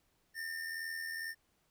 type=tone with amplitude modulation; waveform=square; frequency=1810 Hz; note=A6; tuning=48 cents sharp; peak=-37 dBFS; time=0.34-1.35 s; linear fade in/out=50 ms; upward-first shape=sine; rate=82.1 Hz; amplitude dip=50%; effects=pink hiss -75 dBFS RMS until 1.7 s